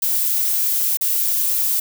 violet noise with dropouts, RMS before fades -19 dBFS, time 0.02-1.8 s, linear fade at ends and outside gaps 5 ms, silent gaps 0.972-1.01 s, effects none

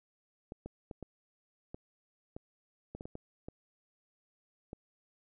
clicks, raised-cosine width 2 ms, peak -29 dBFS, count 12, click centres 0.521 / 0.66 / 0.912 / 1.027 / 1.745 / 2.365 / 2.95 / 3.009 / 3.055 / 3.154 / 3.485 / 4.731 s, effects none

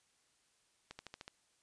accelerating click train, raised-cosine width 0.2 ms, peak -29 dBFS, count 6, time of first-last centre 0.91-1.279 s, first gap 80 ms, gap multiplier 0.96, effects white hiss -74 dBFS RMS until 1.62 s + resampled to 22050 Hz

